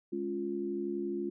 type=chord; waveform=sine; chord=Db major; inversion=second; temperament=equal; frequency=207.7 / 277.2 / 349.2 Hz; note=Ab3 / Db4 / F4; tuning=0 / 0 / 0 cents; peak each=-39 / -39 / -34 dBFS; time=0.12-1.3 s; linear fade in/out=10 ms; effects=none